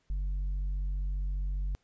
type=tone with tanh clipping; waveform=triangle; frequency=47.42 Hz; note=F#1; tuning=43 cents sharp; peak=-30 dBFS; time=0.1-1.75 s; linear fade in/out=0 ms; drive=8 dB; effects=pink hiss -73 dBFS RMS until 1.83 s + resampled to 16000 Hz